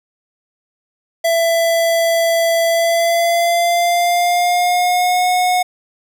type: tone with pitch glide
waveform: square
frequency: 667 to 727.4 Hz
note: E5 to F#5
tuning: +20 to -30 cents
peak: -13 dBFS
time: 1.24-5.63 s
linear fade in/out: 10 ms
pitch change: +150 cents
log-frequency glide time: 2.67-5.27 s
effects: none